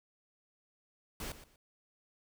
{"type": "noise with echo", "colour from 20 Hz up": "pink", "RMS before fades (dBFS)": -41, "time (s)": [1.2, 1.32], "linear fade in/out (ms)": 2, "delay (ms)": 120, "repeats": 2, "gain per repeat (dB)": -13, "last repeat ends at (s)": 1.56, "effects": []}